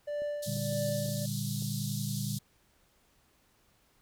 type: tone with tremolo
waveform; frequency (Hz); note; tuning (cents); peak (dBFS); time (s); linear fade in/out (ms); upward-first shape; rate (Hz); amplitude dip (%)
triangle; 587; D5; -1; -29; 0.07-1.26; 10; sine; 1.6; 65
type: clicks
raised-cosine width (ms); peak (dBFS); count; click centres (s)
2; -37; 7; 0.22 / 0.567 / 0.725 / 0.892 / 1.059 / 1.089 / 1.623
type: band-pass noise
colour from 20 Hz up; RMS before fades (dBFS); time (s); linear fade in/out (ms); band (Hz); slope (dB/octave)
pink; -42; 0.42-2.39; 10; 3600 to 15000; 48
type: chord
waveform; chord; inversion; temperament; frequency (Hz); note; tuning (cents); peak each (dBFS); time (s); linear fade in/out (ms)
sine; G minor; first; equal with one note detuned; 116.54 / 146.83 / 198.28; Bb2 / D3 / G3; 0 / 0 / +20; -36 / -36 / -37; 0.46-2.39; 20
effects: pink hiss -68 dBFS RMS until 4.01 s